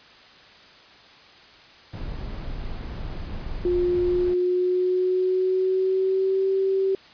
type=noise; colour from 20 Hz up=brown; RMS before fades=-32 dBFS; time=1.93-4.34 s; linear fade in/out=5 ms
type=tone with pitch glide; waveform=sine; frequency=355.2 to 385.1 Hz; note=F4 to G4; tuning=+29 to -31 cents; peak=-19 dBFS; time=3.65-6.95 s; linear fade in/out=2 ms; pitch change=+140 cents; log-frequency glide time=3.99-6.49 s
effects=white hiss -49 dBFS RMS until 7.13 s + resampled to 11025 Hz